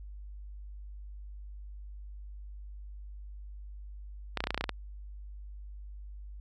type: clicks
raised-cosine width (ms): 0.3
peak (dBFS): -14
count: 10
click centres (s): 4.373 / 4.405 / 4.44 / 4.471 / 4.506 / 4.545 / 4.577 / 4.61 / 4.641 / 4.693
effects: added 50 Hz sine -42 dBFS peak until 6.4 s